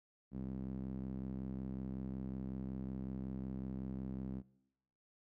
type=tone with band-pass filter; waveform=sawtooth; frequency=65.41 Hz; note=C2; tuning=in tune; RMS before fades=-43 dBFS; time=0.31-4.43 s; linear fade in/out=50 ms; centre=210 Hz; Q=2.1; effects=noise-tail reverb RT60 0.9 s tail -22 dB re dry